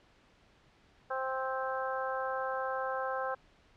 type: harmonic tone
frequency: 262.5 Hz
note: C4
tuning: 6 cents sharp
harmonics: 2 / 3 / 4 / 5 / 6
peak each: -36 / -38 / -39 / -40 / -41 dBFS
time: 1.1-3.35 s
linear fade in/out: 10 ms
effects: pink hiss -64 dBFS RMS until 3.76 s + low-pass 4000 Hz 12 dB/octave